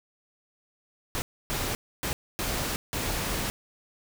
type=noise bursts at uneven times; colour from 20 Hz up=pink; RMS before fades=-30 dBFS; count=5; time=1.15-1.22 / 1.5-1.75 / 2.03-2.13 / 2.39-2.76 / 2.93-3.5 s; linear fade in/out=0 ms; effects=none